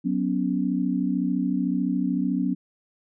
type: chord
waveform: sine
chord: F# suspended fourth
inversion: none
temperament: equal with one note detuned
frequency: 185 / 246.9 / 280.7 Hz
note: F#3 / B3 / C#4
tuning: 0 / 0 / +22 cents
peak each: -26 dBFS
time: 0.04-2.55 s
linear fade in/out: 20 ms
effects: none